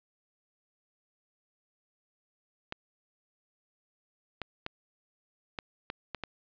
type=clicks; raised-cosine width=0.3 ms; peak=-19 dBFS; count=7; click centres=2.724 / 4.417 / 4.664 / 5.588 / 5.901 / 6.147 / 6.237 s; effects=resampled to 11025 Hz + 9-bit